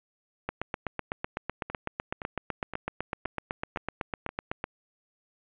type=two click trains; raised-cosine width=0.5 ms; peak=-21 / -15 dBFS; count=6 / 34; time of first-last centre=1.7-4.291 / 0.49-4.641 s; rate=1.93 / 7.95 Hz; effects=resampled to 8000 Hz + 9-bit